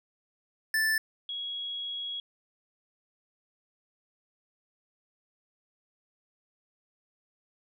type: tone pair in turn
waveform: square / sine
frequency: 1760 / 3322 Hz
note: A6 / G#7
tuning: 0 / 0 cents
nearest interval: major seventh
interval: 1100 cents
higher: second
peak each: -25 / -33 dBFS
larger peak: first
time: 0.74-0.98 / 1.29-2.2 s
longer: second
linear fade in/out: 2 ms
effects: none